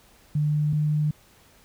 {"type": "tone pair in turn", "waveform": "sine", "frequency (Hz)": [149.8, 151.02], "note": ["D3", "D3"], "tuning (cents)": [35, 49], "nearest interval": "unison", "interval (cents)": 14, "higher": "second", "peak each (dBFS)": -20, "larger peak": "neither", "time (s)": [[0.35, 0.73], [0.73, 1.11]], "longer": "neither", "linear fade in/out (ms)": 5, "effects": ["pink hiss -56 dBFS RMS until 1.64 s"]}